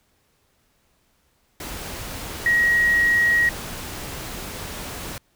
sine tone in noise, 1897 Hz, A#6, 30 cents sharp, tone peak -15 dBFS, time 2.46-3.49 s, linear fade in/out 2 ms, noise pink, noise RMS -33 dBFS, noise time 1.6-5.18 s, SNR +15 dB, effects pink hiss -65 dBFS RMS until 5.35 s

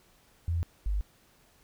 sine tone pair in turn, 84.5 / 50.24 Hz, E2 / G1, +43 / +43 cents, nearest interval major sixth, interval 900 cents, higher first, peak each -26 / -26 dBFS, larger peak neither, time 0.48-0.63 / 0.86-1.01 s, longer neither, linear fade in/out 0 ms, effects pink hiss -63 dBFS RMS until 1.63 s

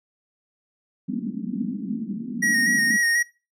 pink band-pass noise, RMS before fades -29 dBFS, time 1.08-2.97 s, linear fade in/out 10 ms, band 200 to 260 Hz, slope 48 dB/octave
square tone with vibrato, 1882 Hz, A#6, 16 cents sharp, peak -19 dBFS, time 2.42-3.23 s, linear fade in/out 10 ms, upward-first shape square, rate 4.1 Hz, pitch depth 24 cents each way
effects noise-tail reverb RT60 0.3 s tail -22 dB re dry + low-pass 12000 Hz 12 dB/octave

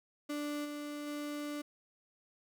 35% pulse tone with level steps, 293.7 Hz, D4, in tune, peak -34 / -38 / -36 dBFS, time 0.29-1.62 s, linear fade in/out 10 ms, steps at 0.64 / 1.06 s, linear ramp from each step 20 ms, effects none

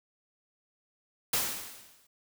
white noise with exponential decay, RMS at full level -26 dBFS, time 1.33-2.07 s, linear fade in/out 5 ms, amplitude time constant 160 ms, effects none

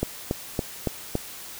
click train, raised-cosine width 2 ms, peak -10 dBFS, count 5, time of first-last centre 0.03-1.154 s, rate 3.56 Hz, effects white hiss -40 dBFS RMS until 1.59 s

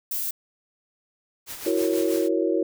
violet noise, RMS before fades -28 dBFS, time 0.11-0.31 s, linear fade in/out 5 ms
white noise with tremolo, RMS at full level -34 dBFS, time 1.46-2.29 s, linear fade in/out 50 ms, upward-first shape sine, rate 6.2 Hz, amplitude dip 55%
sine chord, F# dominant seventh, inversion third, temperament equal, 329.6 / 370 / 466.2 / 554.4 Hz, E4 / F#4 / A#4 / C#5, 0 / 0 / 0 / 0 cents, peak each -24 / -25 / -27 / -28 dBFS, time 1.66-2.63 s, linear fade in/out 5 ms
effects none

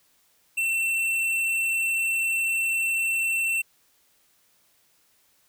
sine tone with tanh clipping, 2694 Hz, E7, 37 cents sharp, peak -24 dBFS, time 0.57-3.62 s, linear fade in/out 10 ms, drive 13 dB, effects white hiss -64 dBFS RMS until 5.48 s

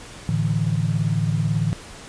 sine chord, A suspended fourth, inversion none, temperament equal, 110 / 146.83 / 164.81 Hz, A2 / D3 / E3, 0 / 0 / 0 cents, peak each -23 dBFS, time 0.29-1.73 s, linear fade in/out 0 ms, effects pink hiss -40 dBFS RMS until 2.08 s + resampled to 22050 Hz

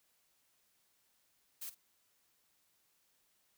blue noise with echo, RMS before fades -44 dBFS, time 1.61-1.7 s, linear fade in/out 10 ms, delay 49 ms, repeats 1, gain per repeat -15 dB, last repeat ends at 1.749 s, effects white hiss -75 dBFS RMS until 3.57 s

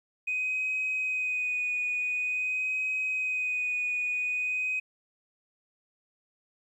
sine tone with vibrato, 2499 Hz, D#7, 7 cents sharp, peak -26 dBFS, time 0.27-4.8 s, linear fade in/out 10 ms, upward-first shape sine, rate 0.47 Hz, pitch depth 20 cents each way, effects tanh soft clip ceiling -23 dBFS + 11-bit

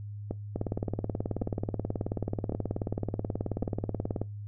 two click trains, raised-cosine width 2 ms, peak -17 / -18 dBFS, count 69 / 4, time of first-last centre 0.56-4.216 / 0.31-3.629 s, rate 18.6 / 0.904 Hz, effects noise-tail reverb RT60 0.2 s tail -21 dB re dry + added 103 Hz sine -37 dBFS peak until 4.47 s

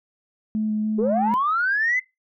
sine tone with vibrato, 214.7 Hz, A3, 42 cents flat, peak -20 dBFS, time 0.55-1.34 s, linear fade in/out 0 ms, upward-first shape square, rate 3.4 Hz, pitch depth 9 cents each way
sine linear sweep, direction up, 395.6 to 2066 Hz, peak -18 dBFS, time 0.98-2 s, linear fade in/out 10 ms
effects noise-tail reverb RT60 0.2 s tail -20 dB re dry + tanh soft clip ceiling -13 dBFS

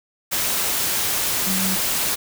sine tone in noise, 189.6 Hz, F#3, 43 cents sharp, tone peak -24 dBFS, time 1.46-1.76 s, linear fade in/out 20 ms, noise white, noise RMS -22 dBFS, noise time 0.31-2.16 s, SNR -5 dB, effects none

